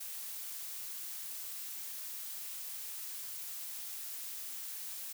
blue noise, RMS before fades -43 dBFS, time 0-5.13 s, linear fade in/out 10 ms, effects none

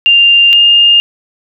sine tone pair in turn, 2794 / 2820 Hz, F7 / F7, 0 / +16 cents, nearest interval unison, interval 16 cents, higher second, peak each -3 dBFS, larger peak neither, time 0.06-0.53 / 0.53-1 s, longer neither, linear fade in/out 0 ms, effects none

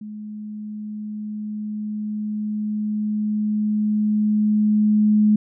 sine tone with level ramp, 211.7 Hz, G#3, 33 cents sharp, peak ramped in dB -31 to -12 dBFS, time 0.01-5.36 s, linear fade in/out 5 ms, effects none

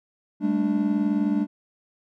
triangle chord, G suspended second, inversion none, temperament equal with one note detuned, 200.5 / 220 / 293.7 Hz, G3 / A3 / D4, +39 / 0 / 0 cents, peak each -23 / -24 / -22 dBFS, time 0.4-1.47 s, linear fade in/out 50 ms, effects none

